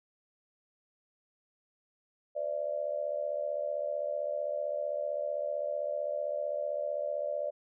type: tone with amplitude modulation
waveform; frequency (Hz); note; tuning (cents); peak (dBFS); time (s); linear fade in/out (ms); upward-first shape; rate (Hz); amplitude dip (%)
sine; 587.3; D5; 0; -27; 2.35-7.51; 20; sine; 75.6; 85
effects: none